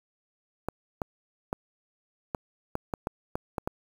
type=clicks; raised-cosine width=1 ms; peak=-15 dBFS; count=10; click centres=0.686 / 1.018 / 1.529 / 2.348 / 2.754 / 2.938 / 3.071 / 3.355 / 3.582 / 3.675 s; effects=7-bit

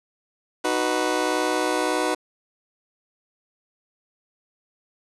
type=chord; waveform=20% pulse; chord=B major; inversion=first; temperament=just; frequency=308.7 / 370.4 / 493.9 Hz; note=D#4 / F#4 / B4; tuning=-14 / +2 / 0 cents; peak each=-21 dBFS; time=0.64-2.15 s; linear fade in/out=10 ms; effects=resampled to 24000 Hz + 7-bit

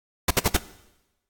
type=noise bursts; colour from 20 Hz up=pink; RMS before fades=-18 dBFS; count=4; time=0.28-0.568 s; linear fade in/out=5 ms; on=27 ms; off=60 ms; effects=noise-tail reverb RT60 1.0 s tail -18 dB re dry + AAC 64 kbps

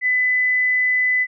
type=tone; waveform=sine; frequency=2004 Hz; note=B6; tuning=25 cents sharp; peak=-15 dBFS; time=0.01-1.27 s; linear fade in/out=50 ms; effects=none

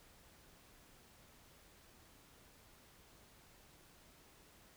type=silence; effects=pink hiss -64 dBFS RMS until 4.76 s

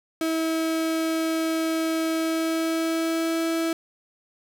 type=tone with pitch glide; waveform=35% pulse; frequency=323.2 to 328.3 Hz; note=E4 to E4; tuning=-34 to -7 cents; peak=-21 dBFS; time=0.21-3.73 s; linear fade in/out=2 ms; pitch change=+27 cents; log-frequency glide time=2.12-3.44 s; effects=none

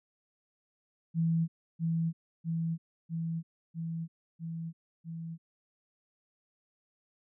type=tone with echo; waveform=sine; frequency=164.7 Hz; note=E3; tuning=1 cent flat; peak=-25 dBFS; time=1.14-1.48 s; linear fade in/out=50 ms; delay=650 ms; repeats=6; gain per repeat=-2 dB; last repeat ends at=5.38 s; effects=none

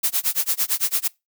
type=noise with tremolo; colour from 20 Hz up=blue; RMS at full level=-19 dBFS; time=0.03-1.08 s; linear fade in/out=10 ms; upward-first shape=sine; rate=8.9 Hz; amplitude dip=100%; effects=noise-tail reverb RT60 0.2 s tail -23 dB re dry

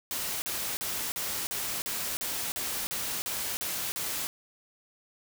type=noise bursts; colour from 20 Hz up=white; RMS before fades=-33 dBFS; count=12; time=0.11-4.27 s; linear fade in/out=0 ms; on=310 ms; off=40 ms; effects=none

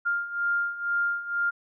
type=beating tone pair; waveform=sine; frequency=1400 / 1402.1 Hz; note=F6 / F6; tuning=+4 / +6 cents; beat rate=2.1 Hz; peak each=-30 / -26 dBFS; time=0.05-1.51 s; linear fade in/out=20 ms; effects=none

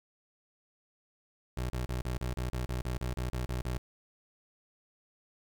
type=tone bursts; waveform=25% pulse; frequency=62 Hz; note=B1; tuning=7 cents sharp; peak=-28 dBFS; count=14; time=1.57-3.78 s; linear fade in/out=5 ms; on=130 ms; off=30 ms; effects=11-bit

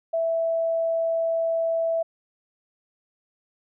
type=tone; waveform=sine; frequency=659.3 Hz; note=E5; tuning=in tune; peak=-21 dBFS; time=0.13-2.03 s; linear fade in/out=10 ms; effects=none

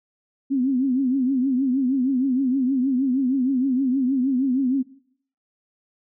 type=tone with vibrato; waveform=sine; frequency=261.6 Hz; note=C4; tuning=in tune; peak=-18 dBFS; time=0.5-4.83 s; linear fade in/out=20 ms; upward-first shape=triangle; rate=6.4 Hz; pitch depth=130 cents each way; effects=noise-tail reverb RT60 0.6 s tail -18 dB re dry

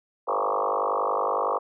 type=tone with frequency modulation; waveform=sine; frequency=817 Hz; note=G#5; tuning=29 cents flat; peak=-22 dBFS; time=0.27-1.59 s; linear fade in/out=20 ms; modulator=50.8 Hz; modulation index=7.5; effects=none

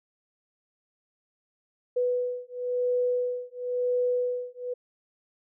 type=beating tone pair; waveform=sine; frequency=493.9 / 494.87 Hz; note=B4 / B4; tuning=0 / +3 cents; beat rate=0.97 Hz; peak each=-28 / -28 dBFS; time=1.96-4.74 s; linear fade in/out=10 ms; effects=none

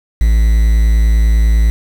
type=tone with quantisation; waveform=triangle; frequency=55 Hz; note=A1; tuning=in tune; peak=-5 dBFS; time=0.21-1.7 s; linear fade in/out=0 ms; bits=5; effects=none

